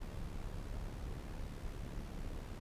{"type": "noise with amplitude modulation", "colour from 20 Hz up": "brown", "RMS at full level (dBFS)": -41, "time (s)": [0, 2.6], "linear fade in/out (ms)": 20, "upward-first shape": "sine", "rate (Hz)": 70.4, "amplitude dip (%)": 55, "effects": ["resampled to 32000 Hz"]}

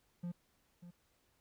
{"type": "tone with echo", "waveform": "triangle", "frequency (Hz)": 174.61, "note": "F3", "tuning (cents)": 0, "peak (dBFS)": -36, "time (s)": [0.23, 0.32], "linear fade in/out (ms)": 10, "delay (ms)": 590, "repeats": 1, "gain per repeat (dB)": -12, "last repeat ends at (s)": 0.91, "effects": ["pink hiss -75 dBFS RMS until 1.4 s"]}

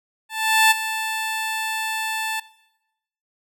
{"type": "tone with ADSR envelope", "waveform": "15% pulse", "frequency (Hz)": 880, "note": "A5", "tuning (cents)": 0, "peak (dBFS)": -5, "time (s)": [0.29, 2.4], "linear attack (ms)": 420, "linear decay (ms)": 19, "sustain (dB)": -12, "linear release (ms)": 6, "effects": ["noise-tail reverb RT60 0.9 s tail -20 dB re dry"]}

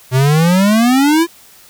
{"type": "exponential sweep", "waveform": "square", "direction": "up", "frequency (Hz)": [125.2, 345.2], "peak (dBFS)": -9, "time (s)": [0.11, 1.27], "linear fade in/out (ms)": 50, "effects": ["white hiss -43 dBFS RMS until 1.69 s"]}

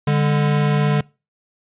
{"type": "tone pair together", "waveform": "square", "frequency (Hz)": [146.27, 202.7], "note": ["D3", "G#3"], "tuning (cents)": [-7, -42], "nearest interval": "tritone", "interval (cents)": 565, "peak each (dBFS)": [-16, -23], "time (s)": [0.07, 1.01], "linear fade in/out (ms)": 5, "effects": ["noise-tail reverb RT60 0.3 s tail -24 dB re dry", "resampled to 8000 Hz"]}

